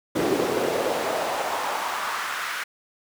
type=noise with high-pass filter sweep; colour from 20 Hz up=brown; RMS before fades=-26 dBFS; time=0.15-2.64 s; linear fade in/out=10 ms; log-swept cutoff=320 to 1600 Hz; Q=2.1; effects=none